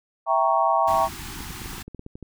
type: chord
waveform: sine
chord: E diminished seventh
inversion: none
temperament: equal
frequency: 659.3 / 784 / 932.3 / 1108.7 Hz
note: E5 / G5 / Bb5 / Db6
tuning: 0 / 0 / 0 / 0 cents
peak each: -23 dBFS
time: 0.26-1.09 s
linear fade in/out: 50 ms
type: band-stop noise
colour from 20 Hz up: pink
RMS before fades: -36 dBFS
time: 0.87-1.83 s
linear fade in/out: 10 ms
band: 390 to 750 Hz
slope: 96 dB/octave
type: clicks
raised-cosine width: 3 ms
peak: -25 dBFS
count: 12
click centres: 1.406 / 1.507 / 1.618 / 1.659 / 1.732 / 1.781 / 1.88 / 1.947 / 1.994 / 2.064 / 2.155 / 2.227 s
effects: none